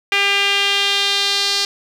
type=tone with band-pass filter sweep; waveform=sawtooth; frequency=400 Hz; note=G4; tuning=35 cents sharp; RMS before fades=-17 dBFS; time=0.12-1.65 s; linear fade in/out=2 ms; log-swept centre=2500 to 4500 Hz; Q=2.9; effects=7-bit